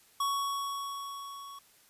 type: tone with level ramp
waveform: square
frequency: 1116 Hz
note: C#6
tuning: 11 cents sharp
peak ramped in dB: -28 to -45 dBFS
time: 0.2-1.59 s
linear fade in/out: 5 ms
effects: white hiss -62 dBFS RMS until 1.89 s + resampled to 32000 Hz